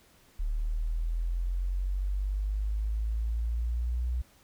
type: linear sweep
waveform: sine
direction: up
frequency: 36.85 to 61.74 Hz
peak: -27 dBFS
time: 0.39-4.22 s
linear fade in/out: 10 ms
effects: pink hiss -61 dBFS RMS until 4.43 s